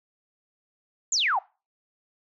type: exponential sweep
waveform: sine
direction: down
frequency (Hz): 7459 to 708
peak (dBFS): -21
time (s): 1.12-1.39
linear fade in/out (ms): 5
effects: noise-tail reverb RT60 0.3 s tail -22 dB re dry